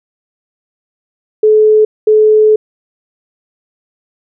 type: tone pair in turn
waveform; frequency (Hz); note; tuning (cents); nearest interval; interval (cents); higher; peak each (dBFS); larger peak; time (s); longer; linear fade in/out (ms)
sine; 430 / 430; A4 / A4; -40 / -40; unison; 0; neither; -4; neither; 1.43-1.85 / 2.07-2.56; second; 5
effects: none